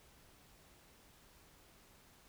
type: silence
effects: pink hiss -64 dBFS RMS until 2.28 s